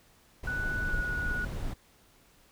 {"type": "noise", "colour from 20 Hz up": "brown", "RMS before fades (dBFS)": -34, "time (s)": [0.43, 1.74], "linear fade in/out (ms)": 10}
{"type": "tone with pitch glide", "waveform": "sine", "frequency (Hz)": [1480, 1460.5], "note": ["F#6", "F#6"], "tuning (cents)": [0, -23], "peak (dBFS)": -31, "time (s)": [0.47, 1.45], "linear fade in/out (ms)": 5, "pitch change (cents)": -23, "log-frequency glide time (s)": [0.89, 0.94]}
{"effects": ["pink hiss -62 dBFS RMS until 2.51 s"]}